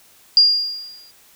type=tone with exponential decay; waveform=sine; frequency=4816 Hz; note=D8; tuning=43 cents sharp; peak=-6 dBFS; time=0.37-1.11 s; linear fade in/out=1 ms; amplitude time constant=160 ms; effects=white hiss -51 dBFS RMS until 1.35 s